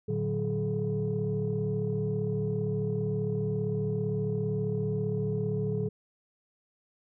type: tone cluster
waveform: sine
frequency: 112.6 / 147.7 / 185.6 / 425.6 Hz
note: A2 / D3 / F#3 / G#4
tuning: +40 / +10 / +6 / +42 cents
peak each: -32 / -32 / -33 / -31 dBFS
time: 0.08-5.89 s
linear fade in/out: 10 ms
effects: tanh soft clip ceiling -20 dBFS